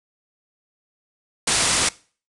white low-pass noise, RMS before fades -20 dBFS, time 1.47-1.89 s, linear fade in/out 5 ms, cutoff 9900 Hz, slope 96 dB/octave, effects noise-tail reverb RT60 0.4 s tail -21 dB re dry

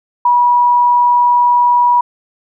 sine tone, 970 Hz, B5, 31 cents flat, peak -7 dBFS, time 0.25-2.01 s, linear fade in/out 5 ms, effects none

